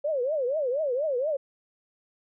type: tone with vibrato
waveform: sine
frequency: 554.4 Hz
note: C#5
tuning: in tune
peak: -24 dBFS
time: 0.04-1.37 s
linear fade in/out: 10 ms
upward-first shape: triangle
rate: 4.2 Hz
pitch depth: 280 cents each way
effects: none